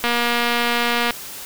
click train, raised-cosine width 0.3 ms, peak -4 dBFS, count 255, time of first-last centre 0.04-1.107 s, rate 238 Hz, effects white hiss -34 dBFS RMS until 1.45 s

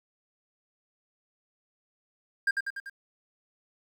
triangle tone with echo, 1604 Hz, G6, 39 cents sharp, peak -20 dBFS, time 2.47-2.51 s, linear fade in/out 5 ms, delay 97 ms, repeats 4, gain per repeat -4 dB, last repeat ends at 2.898 s, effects 10-bit

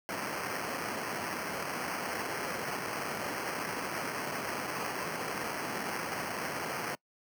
blue noise with sample-and-hold, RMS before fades -36 dBFS, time 0.09-6.95 s, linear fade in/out 0 ms, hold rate 3675 Hz, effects noise-tail reverb RT60 0.1 s tail -24 dB re dry + high-pass 150 Hz 12 dB/octave

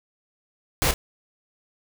pink noise with echo, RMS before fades -21 dBFS, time 0.82-0.91 s, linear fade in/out 0 ms, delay 29 ms, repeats 1, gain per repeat -9 dB, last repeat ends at 0.939 s, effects none

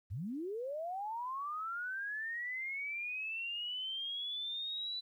sine linear sweep, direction up, 77.3 to 3994 Hz, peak -37 dBFS, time 0.1-5.01 s, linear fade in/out 20 ms, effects 12-bit

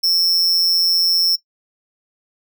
square tone with amplitude modulation, 5400 Hz, E8, 41 cents sharp, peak -11 dBFS, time 0.03-1.36 s, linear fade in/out 10 ms, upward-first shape sine, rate 175 Hz, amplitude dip 80%, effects noise-tail reverb RT60 0.1 s tail -18 dB re dry

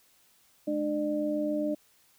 sine tone cluster, 212.5 / 299.9 / 600 Hz, G#3 / D4 / D5, +40 / +36 / +37 cents, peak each -37 / -29 / -31 dBFS, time 0.67-1.75 s, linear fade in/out 10 ms, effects white hiss -64 dBFS RMS until 2.18 s

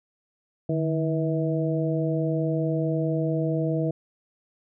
harmonic tone with a mistuned harmonic, 161.4 Hz, E3, 36 cents flat, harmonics 1 / 2 / 3 / 4, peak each -25 / -28 / -30 / -31 dBFS, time 0.69-3.91 s, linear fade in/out 5 ms, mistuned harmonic 1, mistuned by -88 cents, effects none

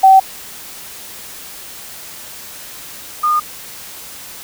sine tone pair in turn, 768 / 1219.1 Hz, G5 / D#6, -36 / -36 cents, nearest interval minor sixth, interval 800 cents, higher second, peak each -3 / -11 dBFS, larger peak first, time 0.03-0.2 / 3.23-3.4 s, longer neither, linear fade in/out 10 ms, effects white hiss -33 dBFS RMS until 4.43 s

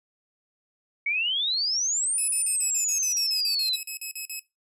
sine exponential two-way sweep, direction up then down, 2208 to 10240 to 3912 Hz, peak -23 dBFS, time 1.06-3.76 s, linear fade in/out 5 ms, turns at 2.24 s
5% pulse tone bursts, 2569 Hz, E7, 45 cents flat, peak -23 dBFS, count 16, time 2.18-4.395 s, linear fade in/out 2 ms, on 100 ms, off 41 ms
effects noise-tail reverb RT60 0.2 s tail -19 dB re dry + resampled to 32000 Hz

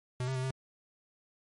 square tone with pitch steps, 125.9 / 132.2 / 129 / 131.9 Hz, B2 / C3 / C3 / C3, +34 / +18 / -24 / +14 cents, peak -32 dBFS, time 0.2-0.508 s, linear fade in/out 2 ms, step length 77 ms, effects MP3 48 kbps

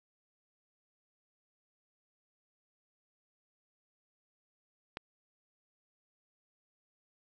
click, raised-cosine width 0.3 ms, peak -22 dBFS, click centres 4.971 s, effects none

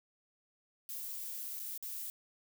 violet noise with dropouts, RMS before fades -42 dBFS, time 0.89-2.1 s, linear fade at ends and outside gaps 0 ms, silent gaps 1.594-1.599 / 1.777-1.826 s, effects none

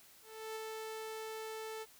sawtooth tone with ADSR envelope, 440 Hz, A4, in tune, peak -36 dBFS, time 0.22-1.86 s, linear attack 340 ms, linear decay 11 ms, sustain -2 dB, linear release 39 ms, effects white hiss -61 dBFS RMS until 1.99 s

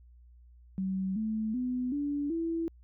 sine tone with pitch steps, 190 / 218.3 / 250.7 / 288 / 330.8 Hz, F#3 / A3 / B3 / D4 / E4, +46 / -13 / +26 / -34 / +6 cents, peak -29 dBFS, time 0.78-2.68 s, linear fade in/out 0 ms, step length 380 ms, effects added 60 Hz sine -53 dBFS peak until 2.83 s

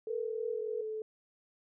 sine tone with pitch glide, 440 to 434.7 Hz, A4 to A4, 0 to -21 cents, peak -35 dBFS, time 0.07-1.02 s, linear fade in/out 2 ms, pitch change -21 cents, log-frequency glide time 0.48-0.6 s
sine tone with tremolo, 480 Hz, B4, 49 cents flat, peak -34 dBFS, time 0.09-0.82 s, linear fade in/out 10 ms, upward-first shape triangle, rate 3.1 Hz, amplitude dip 55%
effects none

